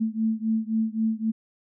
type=beating tone pair; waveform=sine; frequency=220 / 223.8 Hz; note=A3 / A3; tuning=0 / +30 cents; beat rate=3.8 Hz; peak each=-25 / -26 dBFS; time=0-1.32 s; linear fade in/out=20 ms; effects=none